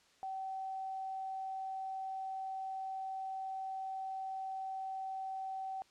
sine tone, 766 Hz, G5, 40 cents flat, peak -38 dBFS, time 0.23-5.82 s, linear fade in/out 0 ms, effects white hiss -67 dBFS RMS until 5.9 s + low-pass 6000 Hz 12 dB/octave

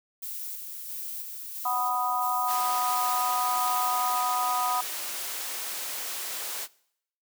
violet noise with tremolo, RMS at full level -36 dBFS, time 0.22-4.2 s, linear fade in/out 10 ms, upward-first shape square, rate 1.5 Hz, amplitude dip 30%
sine chord, B major, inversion second, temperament equal, 740 / 987.8 / 1244.5 Hz, F#5 / B5 / D#6, 0 / 0 / 0 cents, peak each -29 dBFS, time 1.65-4.81 s, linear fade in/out 5 ms
white noise, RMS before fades -34 dBFS, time 2.46-6.68 s, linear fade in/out 50 ms
effects noise-tail reverb RT60 0.7 s tail -22 dB re dry + high-pass 400 Hz 12 dB/octave

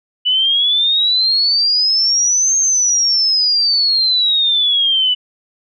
sine exponential two-way sweep, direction up then down, 2960 to 6440 to 2960 Hz, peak -11 dBFS, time 0.25-5.15 s, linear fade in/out 20 ms, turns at 2.57 s, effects none

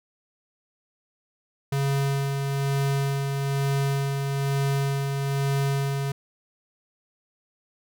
square tone with tremolo, 138.6 Hz, C#3, in tune, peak -22 dBFS, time 1.72-6.12 s, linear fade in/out 5 ms, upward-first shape sine, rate 1.1 Hz, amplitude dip 35%, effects none

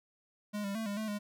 square tone with pitch steps, 207.8 / 198.7 / 223 / 202.6 / 217.7 / 206.4 Hz, G#3 / G3 / A3 / G#3 / A3 / G#3, +1 / +24 / +23 / -43 / -18 / -10 cents, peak -35 dBFS, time 0.53-1.19 s, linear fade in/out 20 ms, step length 110 ms, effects none

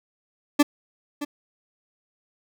40% pulse tone with echo, 291.3 Hz, D4, 14 cents flat, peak -12 dBFS, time 0.59-0.63 s, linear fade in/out 10 ms, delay 620 ms, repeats 1, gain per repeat -14 dB, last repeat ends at 1.25 s, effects none

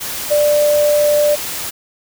sine tone in noise, 591 Hz, D5, 11 cents sharp, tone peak -10 dBFS, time 0.3-1.36 s, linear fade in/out 20 ms, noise white, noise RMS -24 dBFS, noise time 0-1.71 s, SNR +11 dB, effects none

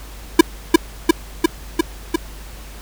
square tone with echo, 329.6 Hz, E4, in tune, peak -3 dBFS, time 0.39-0.41 s, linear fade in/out 5 ms, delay 350 ms, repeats 5, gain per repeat -2 dB, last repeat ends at 2.16 s, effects added 50 Hz sine -34 dBFS peak until 2.81 s + pink hiss -40 dBFS RMS until 2.81 s

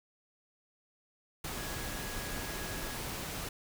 sine tone in noise, 1662 Hz, G#6, 1 cent sharp, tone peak -48 dBFS, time 1.57-2.97 s, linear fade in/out 5 ms, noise pink, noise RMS -39 dBFS, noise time 1.44-3.49 s, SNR -12 dB, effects none

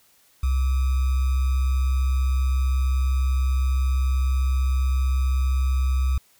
sine tone with sample-and-hold, 65.41 Hz, C2, in tune, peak -18 dBFS, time 0.43-6.18 s, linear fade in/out 5 ms, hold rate 1225 Hz, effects white hiss -59 dBFS RMS until 6.39 s

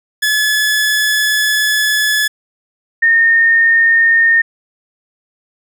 sawtooth / sine tone pair in turn, 1713 / 1832.2 Hz, A6 / A#6, -47 / -30 cents, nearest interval minor second, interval 117 cents, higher second, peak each -8 / -7 dBFS, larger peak second, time 0.22-2.28 / 3.02-4.42 s, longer first, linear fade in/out 10 ms, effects none

